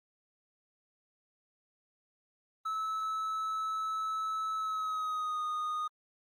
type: tone with pitch glide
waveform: triangle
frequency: 1302 to 1234.6 Hz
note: E6 to D#6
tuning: -22 to -14 cents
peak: -30 dBFS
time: 2.65-5.88 s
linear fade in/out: 10 ms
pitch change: -92 cents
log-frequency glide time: 4.56-5.42 s
effects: Opus 32 kbps